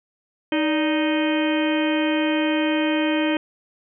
harmonic tone with a mistuned harmonic, 311 Hz, D#4, 1 cent flat, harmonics 1 / 2 / 3 / 4 / 5 / 6 / 7 / 8 / 9 / 10, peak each -20 / -26 / -31 / -38 / -33 / -33 / -35 / -31 / -42 / -32 dBFS, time 0.52-3.37 s, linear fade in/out 2 ms, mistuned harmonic 2, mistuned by -100 cents, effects none

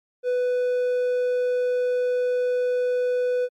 triangle tone, 496.5 Hz, B4, 9 cents sharp, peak -18 dBFS, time 0.23-3.49 s, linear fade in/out 50 ms, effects MP3 64 kbps

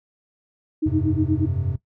sine tone with tremolo, 311.1 Hz, D#4, in tune, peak -16 dBFS, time 0.82-1.46 s, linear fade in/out 10 ms, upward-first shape sine, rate 8.4 Hz, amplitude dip 100%
triangle chord, F suspended second, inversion none, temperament just, 87.31 / 98.22 / 130.96 Hz, F2 / G2 / C3, 0 / +4 / +2 cents, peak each -24 dBFS, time 0.86-1.76 s, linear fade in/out 5 ms
effects noise-tail reverb RT60 0.1 s tail -17 dB re dry

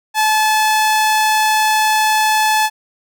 sawtooth tone, 864 Hz, A5, 32 cents flat, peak -8 dBFS, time 0.14-2.7 s, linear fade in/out 50 ms, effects none

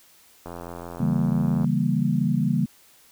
click train, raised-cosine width 1 ms, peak -22 dBFS, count 103, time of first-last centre 0.46-1.645 s, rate 86.1 Hz
sine chord, C# diminished seventh, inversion none, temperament equal with one note detuned, 140.28 / 164.81 / 196 / 233.1 Hz, C#3 / E3 / G3 / Bb3, +21 / 0 / 0 / 0 cents, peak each -25 dBFS, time 1-2.66 s, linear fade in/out 5 ms
effects white hiss -55 dBFS RMS until 3.11 s

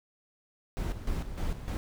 brown noise with tremolo, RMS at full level -31 dBFS, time 0.77-1.77 s, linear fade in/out 0 ms, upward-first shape square, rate 3.3 Hz, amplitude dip 65%, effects none

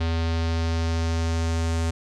square tone with low-pass filter sweep, 82.41 Hz, E2, in tune, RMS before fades -24 dBFS, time 0-1.91 s, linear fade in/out 10 ms, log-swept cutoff 4100 to 7800 Hz, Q 1.7, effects none

